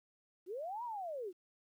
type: linear two-way sweep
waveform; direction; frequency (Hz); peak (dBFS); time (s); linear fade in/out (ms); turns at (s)
sine; up then down; 329.6 to 987.8 to 329.6; -39; 0.46-1.33; 50; 0.84
effects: 12-bit